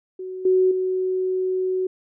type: tone with level steps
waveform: sine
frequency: 372.3 Hz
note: F#4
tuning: 11 cents sharp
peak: -29 / -14 / -20 dBFS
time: 0.19-1.87 s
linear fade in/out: 5 ms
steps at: 0.45 / 0.71 s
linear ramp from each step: 5 ms
effects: none